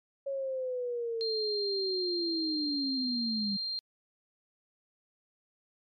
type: linear sweep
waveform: sine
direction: down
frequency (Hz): 554.4 to 196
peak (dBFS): -31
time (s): 0.26-3.57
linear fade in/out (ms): 10
type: tone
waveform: sine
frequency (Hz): 4186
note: C8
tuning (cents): 0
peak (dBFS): -32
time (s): 1.21-3.79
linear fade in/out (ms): 0
effects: MP3 64 kbps